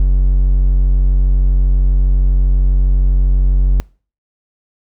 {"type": "tone", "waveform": "triangle", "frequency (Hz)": 46.25, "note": "F#1", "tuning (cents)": 0, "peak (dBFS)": -6, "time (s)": [0, 3.8], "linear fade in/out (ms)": 0, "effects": ["noise-tail reverb RT60 0.4 s tail -26 dB re dry"]}